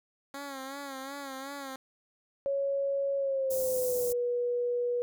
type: tone with vibrato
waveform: 10% pulse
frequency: 273.7 Hz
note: C#4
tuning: 22 cents flat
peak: -30 dBFS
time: 0.34-1.76 s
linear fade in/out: 2 ms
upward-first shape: sine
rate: 2.7 Hz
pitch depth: 63 cents each way
type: tone with pitch glide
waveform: sine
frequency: 554.4 to 485.4 Hz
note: C#5 to B4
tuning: 0 to -30 cents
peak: -27 dBFS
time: 2.46-5.02 s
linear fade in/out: 0 ms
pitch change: -230 cents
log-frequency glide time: 3.17-4.09 s
type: band-stop noise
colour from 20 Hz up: white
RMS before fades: -37 dBFS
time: 3.5-4.13 s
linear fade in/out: 10 ms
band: 730 to 6300 Hz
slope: 24 dB/octave
effects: none